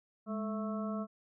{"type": "harmonic tone with a mistuned harmonic", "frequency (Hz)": 219.9, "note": "A3", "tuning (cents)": -1, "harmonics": [1, 2, 3, 5, 6], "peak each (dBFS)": [-35, -46, -42, -46, -46], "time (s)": [0.26, 1.07], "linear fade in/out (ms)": 50, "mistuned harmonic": 1, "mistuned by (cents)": -84, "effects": []}